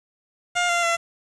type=tone with pitch steps; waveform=15% pulse; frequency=707 / 692.1 / 677.4 Hz; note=F5 / F5 / E5; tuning=+21 / -16 / +47 cents; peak=-13 dBFS; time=0.55-0.97 s; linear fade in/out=20 ms; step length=140 ms; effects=resampled to 22050 Hz + 7-bit